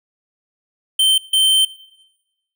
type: tone bursts at uneven times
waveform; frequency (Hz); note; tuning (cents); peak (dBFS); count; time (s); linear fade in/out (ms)
square; 3107; G7; -16; -12; 2; 0.99-1.18 / 1.33-1.65; 5
effects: noise-tail reverb RT60 1.0 s tail -20 dB re dry